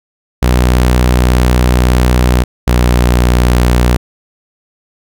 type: tone pair in turn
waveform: sawtooth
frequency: 61.74 / 60.78 Hz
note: B1 / B1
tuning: 0 / -27 cents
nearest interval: unison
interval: 27 cents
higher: first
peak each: -3 dBFS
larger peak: neither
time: 0.42-2.44 / 2.67-3.97 s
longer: first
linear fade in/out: 10 ms
effects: none